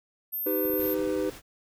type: tone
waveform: sine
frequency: 13290 Hz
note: G#9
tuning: in tune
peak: -29 dBFS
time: 0.32-0.95 s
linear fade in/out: 20 ms
type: chord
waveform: triangle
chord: Eb augmented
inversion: none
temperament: equal with one note detuned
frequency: 311.1 / 392 / 502.2 Hz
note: Eb4 / G4 / B4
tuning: 0 / 0 / +29 cents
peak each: -28 dBFS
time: 0.46-1.3 s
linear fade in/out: 5 ms
type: clicks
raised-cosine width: 3 ms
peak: -34 dBFS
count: 7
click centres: 0.653 / 0.701 / 0.737 / 0.797 / 0.854 / 0.994 / 1.074 s
type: noise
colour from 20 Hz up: pink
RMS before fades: -45 dBFS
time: 0.76-1.42 s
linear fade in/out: 50 ms
effects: none